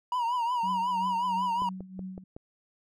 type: tone with vibrato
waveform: triangle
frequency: 960 Hz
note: B5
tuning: 49 cents flat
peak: -24 dBFS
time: 0.12-1.69 s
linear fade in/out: 2 ms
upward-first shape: triangle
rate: 5.5 Hz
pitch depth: 100 cents each way
type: tone with tremolo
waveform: sine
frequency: 187.3 Hz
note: F#3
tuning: 21 cents sharp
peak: -34 dBFS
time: 0.63-2.24 s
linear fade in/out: 5 ms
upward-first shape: triangle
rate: 3 Hz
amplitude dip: 80%
type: click train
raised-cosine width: 2 ms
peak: -28 dBFS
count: 5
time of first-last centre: 1.62-2.365 s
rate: 5.37 Hz
effects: none